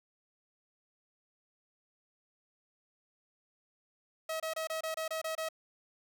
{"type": "tone bursts", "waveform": "sawtooth", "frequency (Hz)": 640, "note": "D#5", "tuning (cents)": 49, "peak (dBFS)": -30, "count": 9, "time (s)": [4.29, 5.488], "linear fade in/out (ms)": 5, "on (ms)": 110, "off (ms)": 26, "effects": []}